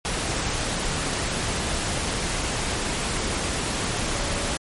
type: tone in noise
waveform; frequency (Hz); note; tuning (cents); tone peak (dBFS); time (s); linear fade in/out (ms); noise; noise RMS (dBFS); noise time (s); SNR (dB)
sine; 569; C#5; +45; -35; 4.15-4.52; 0; pink; -26; 0.05-4.57; -12
effects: MP3 48 kbps